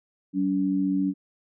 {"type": "tone pair together", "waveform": "sine", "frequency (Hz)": [190, 284.7], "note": ["F#3", "C#4"], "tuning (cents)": [46, 46], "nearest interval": "perfect fifth", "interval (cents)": 700, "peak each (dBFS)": [-26, -23], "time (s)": [0.33, 1.14], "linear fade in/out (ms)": 50, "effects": []}